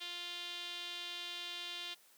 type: tone with band-pass filter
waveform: sawtooth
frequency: 350 Hz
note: F4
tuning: 4 cents sharp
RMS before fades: -44 dBFS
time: 0-1.95 s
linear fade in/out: 20 ms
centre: 3400 Hz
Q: 4.1
effects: white hiss -65 dBFS RMS until 2.17 s + high-pass 200 Hz 12 dB/octave